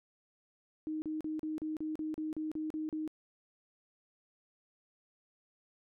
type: tone bursts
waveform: sine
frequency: 311.1 Hz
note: D#4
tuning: in tune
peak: -34 dBFS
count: 12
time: 0.87-3.077 s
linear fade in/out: 0 ms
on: 150 ms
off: 37 ms
effects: none